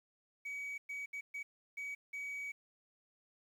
sine tone bursts at uneven times, 2267 Hz, C#7, 38 cents sharp, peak -37 dBFS, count 6, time 0.45-0.78 / 0.89-1.06 / 1.13-1.21 / 1.34-1.43 / 1.77-1.95 / 2.13-2.52 s, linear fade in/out 10 ms, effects tanh soft clip ceiling -39 dBFS + 11-bit

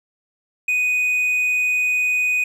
triangle tone, 2489 Hz, D#7, in tune, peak -15 dBFS, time 0.68-2.44 s, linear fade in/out 5 ms, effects none

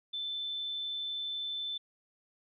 sine tone, 3528 Hz, A7, 4 cents sharp, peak -34 dBFS, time 0.13-1.78 s, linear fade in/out 10 ms, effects none

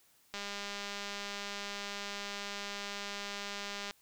click train, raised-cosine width 0.2 ms, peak -23 dBFS, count 722, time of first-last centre 0.34-3.909 s, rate 202 Hz, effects white hiss -67 dBFS RMS until 4.01 s

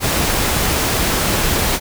pink noise, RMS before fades -17 dBFS, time 0-1.8 s, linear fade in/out 50 ms, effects none

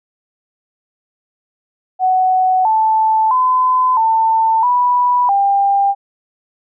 sine tone with pitch steps, 745 / 878 / 1017 / 894 / 983 / 796 Hz, F#5 / A5 / C6 / A5 / B5 / G5, +12 / -4 / -50 / +27 / -8 / +26 cents, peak -10 dBFS, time 1.99-5.95 s, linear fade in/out 50 ms, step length 660 ms, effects none

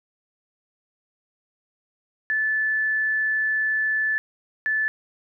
sine tone bursts at uneven times, 1743 Hz, A6, 17 cents flat, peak -20 dBFS, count 2, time 2.3-4.18 / 4.66-4.88 s, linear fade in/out 0 ms, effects none

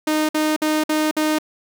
sawtooth tone bursts, 308.1 Hz, D#4, 17 cents flat, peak -13 dBFS, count 5, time 0.07-1.386 s, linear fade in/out 5 ms, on 220 ms, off 54 ms, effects none

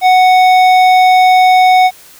sine tone with hard clipping, 740 Hz, F#5, in tune, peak -6 dBFS, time 0.01-1.91 s, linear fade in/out 50 ms, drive 11 dB, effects white hiss -39 dBFS RMS until 2.19 s

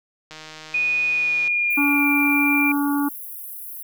click train, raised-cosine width 0.2 ms, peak -21 dBFS, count 183, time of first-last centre 0.31-1.477 s, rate 156 Hz
sine tone with pitch glide, 2475 to 2373 Hz, D#7 to D7, -10 to +17 cents, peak -18 dBFS, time 0.74-2.72 s, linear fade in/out 5 ms, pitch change -73 cents, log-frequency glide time 1.08-2.06 s
pink high-pass noise, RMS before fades -35 dBFS, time 1.7-3.83 s, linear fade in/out 5 ms, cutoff 11000 Hz, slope 48 dB/octave
harmonic tone, 285.9 Hz, D4, 46 cents flat, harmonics 1 / 3 / 4 / 5, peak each -19 / -29 / -31 / -33 dBFS, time 1.77-3.09 s, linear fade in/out 10 ms
effects none

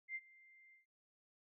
sine tone with ADSR envelope, 2093 Hz, C7, in tune, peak -39 dBFS, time 0.08-0.86 s, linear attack 73 ms, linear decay 44 ms, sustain -23 dB, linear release 130 ms, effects none

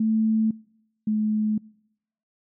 sine tone pair in turn, 220 / 214.4 Hz, A3 / A3, 0 / -45 cents, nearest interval unison, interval 45 cents, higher first, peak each -19 / -20 dBFS, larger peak first, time 0-0.51 / 1.07-1.58 s, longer neither, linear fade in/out 5 ms, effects noise-tail reverb RT60 0.8 s tail -25 dB re dry

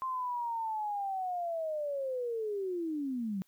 sine linear sweep, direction down, 1055 to 183.1 Hz, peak -32 dBFS, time 0.02-3.42 s, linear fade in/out 0 ms, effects white hiss -71 dBFS RMS until 3.47 s

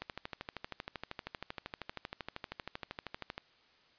click train, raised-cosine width 0.3 ms, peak -23 dBFS, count 44, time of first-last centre 0.02-3.379 s, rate 12.8 Hz, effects white hiss -66 dBFS RMS until 3.98 s + resampled to 11025 Hz

